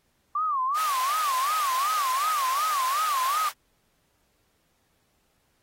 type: tone with vibrato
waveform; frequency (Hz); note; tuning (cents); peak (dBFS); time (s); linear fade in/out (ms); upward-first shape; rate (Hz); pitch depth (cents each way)
sine; 1140; C#6; +48; -23; 0.35-3.49; 5; sine; 2.7; 190
type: high-pass noise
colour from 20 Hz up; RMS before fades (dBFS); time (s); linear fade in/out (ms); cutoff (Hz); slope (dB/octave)
pink; -34; 0.74-3.53; 50; 780; 24
effects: pink hiss -70 dBFS RMS until 5.62 s + AAC 48 kbps